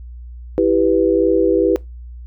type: chord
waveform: sine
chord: E minor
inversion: none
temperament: equal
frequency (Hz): 329.6 / 392 / 493.9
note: E4 / G4 / B4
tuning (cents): 0 / 0 / 0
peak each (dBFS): -16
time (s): 0.58-1.76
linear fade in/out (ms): 0
effects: noise-tail reverb RT60 0.2 s tail -22 dB re dry + added 60 Hz sine -31 dBFS peak until 2.26 s